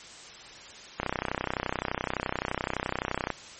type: click train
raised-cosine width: 0.5 ms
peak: -12 dBFS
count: 74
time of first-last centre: 1-3.303 s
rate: 31.7 Hz
effects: white hiss -46 dBFS RMS until 3.59 s + MP3 32 kbps